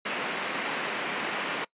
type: band-pass noise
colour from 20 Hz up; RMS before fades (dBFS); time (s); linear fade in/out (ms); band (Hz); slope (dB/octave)
white; -32; 0.05-1.65; 10; 180 to 2700; 24
effects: noise-tail reverb RT60 0.1 s tail -23 dB re dry + resampled to 8000 Hz